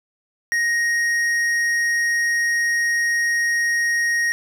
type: tone with tanh clipping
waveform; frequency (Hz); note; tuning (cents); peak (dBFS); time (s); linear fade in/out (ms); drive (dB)
sine; 1873; A#6; +8; -19; 0.52-4.32; 0; 11
effects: none